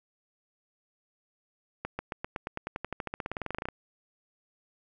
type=accelerating click train; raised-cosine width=0.5 ms; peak=-18 dBFS; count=26; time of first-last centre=1.85-3.687 s; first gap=140 ms; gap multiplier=0.94; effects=none